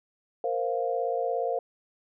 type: chord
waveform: sine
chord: Bb suspended second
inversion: none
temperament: equal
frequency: 466.2 / 523.3 / 698.5 Hz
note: Bb4 / C5 / F5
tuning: 0 / 0 / 0 cents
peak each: -30 dBFS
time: 0.44-1.59 s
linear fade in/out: 2 ms
effects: none